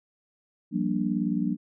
sine chord, G minor seventh, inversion third, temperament just, 176.4 / 196 / 235.2 / 294 Hz, F3 / G3 / Bb3 / D4, +18 / 0 / +16 / +2 cents, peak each -30 / -29 / -29 / -30 dBFS, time 0.71-1.57 s, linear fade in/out 50 ms, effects none

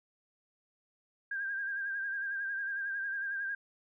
sine tone with vibrato, 1600 Hz, G6, 35 cents sharp, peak -33 dBFS, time 1.31-3.55 s, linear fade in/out 5 ms, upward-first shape sine, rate 11 Hz, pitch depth 46 cents each way, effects none

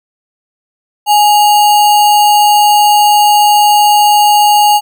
sine tone with sample-and-hold, 832 Hz, G#5, 3 cents sharp, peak -4 dBFS, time 1.06-4.81 s, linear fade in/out 50 ms, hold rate 3675 Hz, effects none

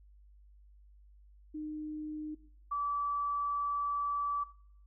sine tone pair in turn, 305.8 / 1154.5 Hz, D#4 / D6, -30 / -30 cents, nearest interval octave + major seventh, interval 2300 cents, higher second, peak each -37 / -31 dBFS, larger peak second, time 1.54-2.35 / 2.71-4.44 s, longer second, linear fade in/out 10 ms, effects noise-tail reverb RT60 0.6 s tail -18 dB re dry + added 50 Hz sine -56 dBFS peak until 4.86 s

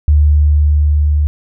sine tone with level ramp, 74.3 Hz, D2, 21 cents sharp, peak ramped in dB -5 to -9 dBFS, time 0.08-1.27 s, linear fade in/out 0 ms, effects none

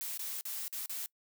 blue noise with dropouts, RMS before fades -39 dBFS, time 0.01-1.06 s, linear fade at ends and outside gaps 0 ms, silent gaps 0.175-0.193 / 0.41-0.453 / 0.68-0.727 / 0.86-0.895 s, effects noise-tail reverb RT60 0.1 s tail -24 dB re dry

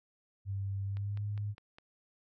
sine tone with pitch glide, 98.3 to 103.37 Hz, G2 to G#2, +5 to -8 cents, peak -33 dBFS, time 0.45-1.55 s, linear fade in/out 50 ms, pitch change +87 cents, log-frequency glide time 0.84-1.23 s
click train, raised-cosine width 0.3 ms, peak -36 dBFS, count 5, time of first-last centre 0.97-1.785 s, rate 4.91 Hz
effects none

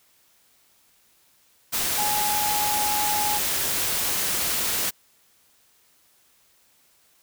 sine tone in noise, 837 Hz, G#5, 13 cents sharp, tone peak -25 dBFS, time 1.97-3.39 s, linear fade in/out 20 ms, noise white, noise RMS -25 dBFS, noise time 1.72-4.91 s, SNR -3 dB, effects white hiss -61 dBFS RMS until 7.22 s

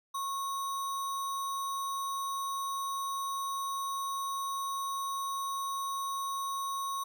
sine tone with sample-and-hold, 1095 Hz, C#6, 22 cents flat, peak -32 dBFS, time 0.14-7.04 s, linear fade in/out 10 ms, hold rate 4900 Hz, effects none

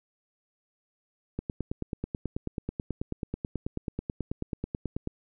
click train, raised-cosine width 3 ms, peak -18 dBFS, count 35, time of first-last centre 1.39-5.074 s, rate 9.23 Hz, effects none

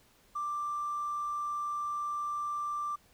triangle tone with hard clipping, 1179 Hz, D6, 6 cents sharp, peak -32 dBFS, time 0.35-2.96 s, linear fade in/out 10 ms, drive 3 dB, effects pink hiss -64 dBFS RMS until 3.13 s

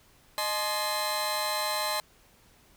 sawtooth tone cluster, 616 / 852 / 1051 / 4064 Hz, D#5 / G#5 / C6 / B7, -17 / +44 / +7 / +49 cents, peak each -30 dBFS, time 0.38-2 s, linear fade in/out 0 ms, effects pink hiss -60 dBFS RMS until 2.76 s

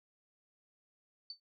sine tone with exponential decay, 4538 Hz, C#8, 40 cents sharp, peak -38 dBFS, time 1.3-1.4 s, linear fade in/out 2 ms, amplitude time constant 20 ms, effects none

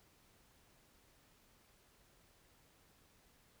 silence, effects pink hiss -69 dBFS RMS until 3.6 s

